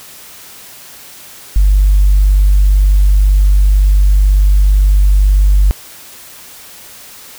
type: tone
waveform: sine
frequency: 49 Hz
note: G1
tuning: in tune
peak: -4 dBFS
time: 1.56-5.71 s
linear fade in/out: 0 ms
effects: tanh soft clip ceiling -1 dBFS + white hiss -35 dBFS RMS until 7.38 s